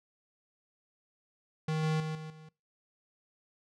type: tone with level steps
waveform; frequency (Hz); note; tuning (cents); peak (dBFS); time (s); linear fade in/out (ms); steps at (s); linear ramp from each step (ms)
square; 156.7; D#3; +13; -30 / -28 / -34 / -41 / -50; 1.68-2.49; 5; 1.83 / 2 / 2.15 / 2.3; 2
effects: noise-tail reverb RT60 0.3 s tail -24 dB re dry + low-pass 6000 Hz 12 dB/octave